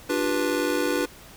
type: chord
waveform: square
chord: G dominant seventh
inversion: second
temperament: just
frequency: 294 / 352.8 / 392 / 490 Hz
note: D4 / F4 / G4 / B4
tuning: +2 / +18 / 0 / -14 cents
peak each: -28 / -29 / -32 / -28 dBFS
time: 0.09-1.06 s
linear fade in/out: 10 ms
effects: pink hiss -47 dBFS RMS until 1.36 s